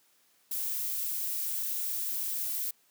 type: noise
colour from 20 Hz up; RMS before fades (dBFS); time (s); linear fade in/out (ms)
violet; -33; 0.51-2.71; 5
effects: white hiss -67 dBFS RMS until 2.9 s + high-pass 150 Hz 12 dB/octave